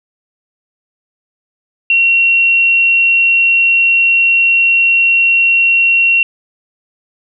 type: tone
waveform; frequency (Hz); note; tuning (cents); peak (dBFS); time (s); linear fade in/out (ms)
sine; 2735; F7; -37; -7; 1.9-6.23; 2
effects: none